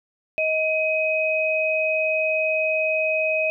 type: tone pair together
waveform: sine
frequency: 630.4 / 2524 Hz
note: D#5 / D#7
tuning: +23 / +24 cents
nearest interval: 2 octaves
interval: 2401 cents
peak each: -22 dBFS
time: 0.38-3.5 s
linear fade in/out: 0 ms
effects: none